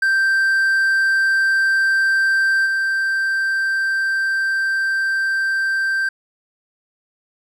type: tone with level steps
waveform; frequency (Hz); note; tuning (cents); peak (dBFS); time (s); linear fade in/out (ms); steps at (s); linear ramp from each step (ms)
triangle; 1568; G6; 0; -12 / -15; 0.02-6.09; 5; 2.65; 20
effects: none